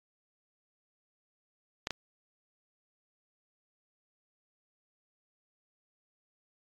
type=clicks; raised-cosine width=0.2 ms; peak=-15 dBFS; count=2; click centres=1.871 / 1.907 s; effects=AAC 32 kbps